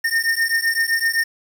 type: beating tone pair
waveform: square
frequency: 1821 / 1828.8 Hz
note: A#6 / A#6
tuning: -41 / -34 cents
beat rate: 7.8 Hz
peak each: -21 dBFS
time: 0.04-1.24 s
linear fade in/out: 10 ms
effects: 7-bit